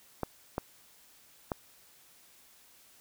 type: clicks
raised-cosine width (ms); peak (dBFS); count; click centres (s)
1; -17; 3; 0.233 / 0.581 / 1.518
effects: white hiss -60 dBFS RMS until 3 s